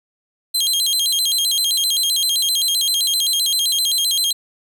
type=tone with vibrato; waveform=sawtooth; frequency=3629 Hz; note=A#7; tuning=47 cents flat; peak=-13 dBFS; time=0.54-4.33 s; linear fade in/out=10 ms; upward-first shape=square; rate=7.7 Hz; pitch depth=200 cents each way; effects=none